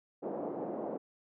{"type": "band-pass noise", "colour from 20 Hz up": "white", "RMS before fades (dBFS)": -38, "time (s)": [0.22, 0.98], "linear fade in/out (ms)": 20, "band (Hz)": [200, 650], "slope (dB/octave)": 24, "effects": []}